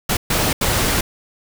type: noise bursts at uneven times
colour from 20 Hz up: pink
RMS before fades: -18 dBFS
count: 3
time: 0.09-0.17 / 0.3-0.53 / 0.61-1.01 s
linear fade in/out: 5 ms
effects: none